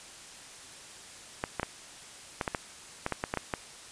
clicks, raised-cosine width 0.5 ms, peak -14 dBFS, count 12, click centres 1.439 / 1.597 / 1.631 / 2.412 / 2.478 / 2.548 / 3.064 / 3.123 / 3.239 / 3.339 / 3.373 / 3.538 s, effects white hiss -48 dBFS RMS until 3.91 s + resampled to 22050 Hz

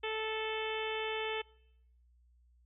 harmonic tone, 438.1 Hz, A4, 7 cents flat, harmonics 1 / 2 / 3 / 4 / 5 / 6 / 7 / 8, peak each -37 / -42 / -46 / -45 / -44 / -43 / -44 / -48 dBFS, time 0.03-1.42 s, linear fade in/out 10 ms, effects noise-tail reverb RT60 0.8 s tail -24 dB re dry + added 60 Hz sine -63 dBFS peak until 2.65 s

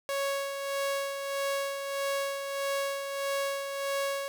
sawtooth tone with tremolo, 554.4 Hz, C#5, in tune, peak -24 dBFS, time 0.09-4.28 s, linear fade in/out 0 ms, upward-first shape sine, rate 1.6 Hz, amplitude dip 50%, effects 11-bit

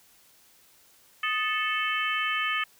harmonic tone with a mistuned harmonic, 438.5 Hz, A4, 6 cents flat, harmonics 3 / 4 / 5 / 6 / 7, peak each -30 / -31 / -32 / -33 / -33 dBFS, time 1.23-2.64 s, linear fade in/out 5 ms, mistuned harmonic 3, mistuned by -91 cents, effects white hiss -59 dBFS RMS until 2.79 s

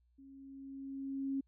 sine tone with level ramp, 271.9 Hz, C#4, 33 cents flat, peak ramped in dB -54 to -32 dBFS, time 0.18-1.41 s, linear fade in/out 10 ms, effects added 60 Hz sine -69 dBFS peak until 1.47 s

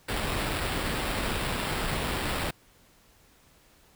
pink noise with sample-and-hold, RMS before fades -30 dBFS, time 0.08-2.51 s, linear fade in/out 10 ms, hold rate 6300 Hz, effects pink hiss -60 dBFS RMS until 3.95 s

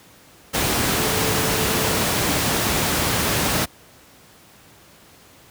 sine tone in noise, 440 Hz, A4, in tune, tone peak -29 dBFS, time 0.95-1.99 s, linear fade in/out 20 ms, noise pink, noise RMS -20 dBFS, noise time 0.53-3.66 s, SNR -12 dB, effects pink hiss -49 dBFS RMS until 5.5 s + high-pass 80 Hz 12 dB/octave

